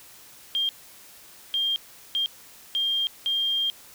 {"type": "tone bursts at uneven times", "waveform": "sine", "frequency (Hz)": 3202, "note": "G7", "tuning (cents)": 36, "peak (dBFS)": -22, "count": 5, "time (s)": [[0.55, 0.69], [1.54, 1.76], [2.15, 2.26], [2.75, 3.07], [3.26, 3.7]], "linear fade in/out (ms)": 0, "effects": ["white hiss -49 dBFS RMS until 3.94 s"]}